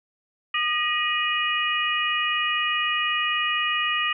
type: tone cluster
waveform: sine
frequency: 1221 / 1898 / 2473 / 2904 Hz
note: D#6 / A#6 / D#7 / F#7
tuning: -33 / +31 / -11 / -33 cents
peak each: -27 dBFS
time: 0.54-4.13 s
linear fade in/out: 5 ms
effects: none